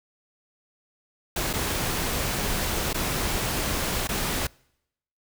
pink noise with dropouts, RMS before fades -27 dBFS, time 1.36-4.47 s, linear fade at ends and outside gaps 5 ms, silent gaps 1.531-1.535 / 2.931-2.943 / 4.074-4.089 s, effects noise-tail reverb RT60 0.8 s tail -26 dB re dry

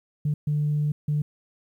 sine tone bursts at uneven times, 148.7 Hz, D3, 22 cents sharp, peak -20 dBFS, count 3, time 0.25-0.34 / 0.47-0.92 / 1.08-1.22 s, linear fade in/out 5 ms, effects tanh soft clip ceiling -17 dBFS + 10-bit

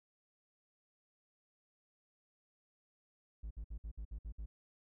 triangle tone bursts, 53.6 Hz, A1, 45 cents flat, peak -39 dBFS, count 8, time 3.43-4.46 s, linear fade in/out 10 ms, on 78 ms, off 58 ms, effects none

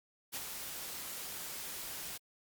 white noise with ADSR envelope, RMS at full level -38 dBFS, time 0.32-2.18 s, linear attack 35 ms, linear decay 43 ms, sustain -5 dB, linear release 16 ms, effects Opus 48 kbps

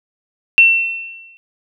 sine tone with exponential decay, 2701 Hz, E7, 42 cents sharp, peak -3 dBFS, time 0.58-1.37 s, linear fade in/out 0 ms, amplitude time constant 170 ms, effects none

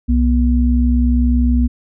sine tone pair together, 63.83 / 242.3 Hz, C2 / B3, -42 / -33 cents, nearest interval octave + major seventh, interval 2309 cents, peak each -12 / -15 dBFS, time 0.08-1.68 s, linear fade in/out 20 ms, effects none

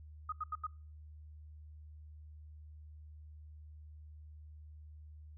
sine tone bursts, 1250 Hz, D#6, 8 cents sharp, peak -35 dBFS, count 4, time 0.29-0.668 s, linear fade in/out 5 ms, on 33 ms, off 82 ms, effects noise-tail reverb RT60 0.4 s tail -25 dB re dry + added 76 Hz sine -50 dBFS peak until 5.37 s

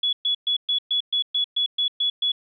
sine tone bursts, 3392 Hz, G#7, 36 cents sharp, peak -19 dBFS, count 11, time 0.03-2.319 s, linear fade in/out 5 ms, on 99 ms, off 120 ms, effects none

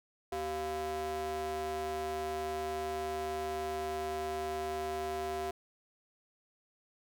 square ring-modulated tone, 155.56 Hz, D#3, in tune, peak -32 dBFS, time 0.32-5.51 s, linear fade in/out 5 ms, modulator 542 Hz, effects none

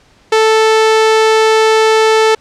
sawtooth tone, 440 Hz, A4, in tune, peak -3 dBFS, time 0.32-2.35 s, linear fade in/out 5 ms, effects pink hiss -48 dBFS RMS until 2.4 s + low-pass 6000 Hz 12 dB/octave

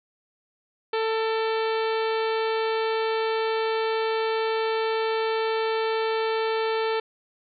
harmonic tone with a mistuned harmonic, 444.5 Hz, A4, 18 cents sharp, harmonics 1 / 2 / 3 / 4 / 5 / 6 / 7 / 8 / 9 / 10, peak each -24 / -30 / -34 / -36 / -38 / -40 / -41 / -42 / -43 / -44 dBFS, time 0.93-7 s, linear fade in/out 5 ms, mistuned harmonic 5, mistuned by +51 cents, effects none

